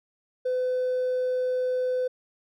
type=tone with hard clipping; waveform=triangle; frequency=506 Hz; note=B4; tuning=42 cents sharp; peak=-23 dBFS; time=0.45-2.08 s; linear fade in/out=10 ms; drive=2 dB; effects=none